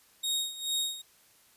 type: tone with tremolo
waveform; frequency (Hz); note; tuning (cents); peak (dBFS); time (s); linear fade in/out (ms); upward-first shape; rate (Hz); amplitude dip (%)
sawtooth; 3747; A#7; +8; -24; 0.23-1.02; 10; sine; 2.3; 80
effects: white hiss -62 dBFS RMS until 1.56 s + resampled to 32000 Hz